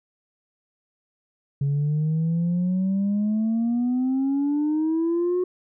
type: exponential sweep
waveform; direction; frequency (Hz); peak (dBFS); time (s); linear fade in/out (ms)
sine; up; 138.59 to 366.3; -18; 1.61-5.44; 5
effects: tanh soft clip ceiling -18 dBFS